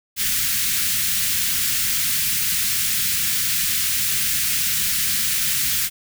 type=band-stop noise; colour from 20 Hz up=white; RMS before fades=-21 dBFS; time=0.16-5.9 s; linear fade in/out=50 ms; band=210 to 1600 Hz; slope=24 dB/octave; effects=none